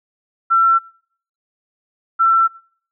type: tone pair in turn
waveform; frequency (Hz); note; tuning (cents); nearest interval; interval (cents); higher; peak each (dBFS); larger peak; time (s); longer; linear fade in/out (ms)
sine; 1348 / 1343.2; E6 / E6; +38 / +32; unison; 6; first; -10; neither; 0.5-0.79 / 2.19-2.48; neither; 20
effects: noise-tail reverb RT60 0.6 s tail -25 dB re dry